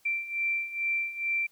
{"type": "beating tone pair", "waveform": "sine", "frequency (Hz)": [2349, 2351.3], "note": ["D7", "D7"], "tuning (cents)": [0, 1], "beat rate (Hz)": 2.3, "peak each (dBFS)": [-33, -29], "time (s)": [0.05, 1.47], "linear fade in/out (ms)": 10, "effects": ["white hiss -65 dBFS RMS until 1.51 s"]}